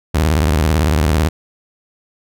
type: tone with vibrato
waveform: sawtooth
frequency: 76.7 Hz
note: D#2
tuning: 24 cents flat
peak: -8 dBFS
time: 0.14-1.29 s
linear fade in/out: 10 ms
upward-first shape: sine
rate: 18 Hz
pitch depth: 250 cents each way
effects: none